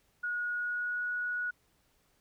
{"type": "tone with pitch glide", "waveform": "sine", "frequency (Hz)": [1449, 1461.6], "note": ["F#6", "F#6"], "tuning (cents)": [-37, -22], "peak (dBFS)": -31, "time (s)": [0.23, 1.51], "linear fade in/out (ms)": 10, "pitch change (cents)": 15, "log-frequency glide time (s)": [0.53, 1.07], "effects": ["pink hiss -71 dBFS RMS until 2.2 s"]}